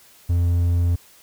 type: tone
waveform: triangle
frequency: 86.6 Hz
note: F2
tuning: 14 cents flat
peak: -14 dBFS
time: 0.29-0.96 s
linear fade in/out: 10 ms
effects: white hiss -51 dBFS RMS until 1.22 s